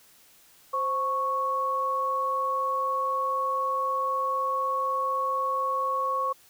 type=tone pair together; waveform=sine; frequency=523.3 / 1106.1 Hz; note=C5 / C#6; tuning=0 / -4 cents; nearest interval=octave + minor second; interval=1296 cents; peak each=-32 / -25 dBFS; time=0.73-6.33 s; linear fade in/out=10 ms; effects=white hiss -57 dBFS RMS until 6.49 s